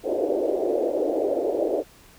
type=band-pass noise; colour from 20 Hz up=white; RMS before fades=-24 dBFS; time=0.03-1.84 s; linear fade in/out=50 ms; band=310 to 620 Hz; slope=48 dB/octave; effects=pink hiss -52 dBFS RMS until 2.18 s